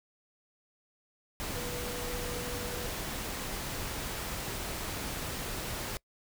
sine tone in noise, 488.7 Hz, B4, 18 cents flat, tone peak -40 dBFS, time 1.55-2.86 s, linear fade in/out 0 ms, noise pink, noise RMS -37 dBFS, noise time 1.4-5.97 s, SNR -6 dB, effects noise-tail reverb RT60 0.1 s tail -24 dB re dry

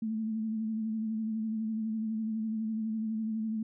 sine tone with vibrato, 220 Hz, A3, in tune, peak -30 dBFS, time 0.02-3.63 s, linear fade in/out 5 ms, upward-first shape sine, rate 12 Hz, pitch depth 36 cents each way, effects none

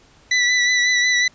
sawtooth tone with vibrato, 1975.5 Hz, B6, in tune, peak -11 dBFS, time 0.31-1.28 s, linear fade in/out 5 ms, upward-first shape sine, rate 5.5 Hz, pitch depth 23 cents each way, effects pink hiss -52 dBFS RMS until 1.34 s + resampled to 16000 Hz

